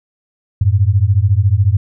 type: beating tone pair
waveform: sine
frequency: 92.5 / 106.5 Hz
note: F#2 / G#2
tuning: 0 / +44 cents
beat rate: 14 Hz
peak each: -12 dBFS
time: 0.61-1.77 s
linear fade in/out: 5 ms
effects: none